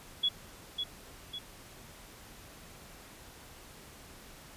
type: tone with echo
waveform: sine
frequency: 3374 Hz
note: G#7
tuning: 27 cents sharp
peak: -25 dBFS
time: 0.23-0.29 s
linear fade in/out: 10 ms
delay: 550 ms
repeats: 2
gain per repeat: -6 dB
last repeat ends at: 1.39 s
effects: pink hiss -52 dBFS RMS until 4.56 s + resampled to 32000 Hz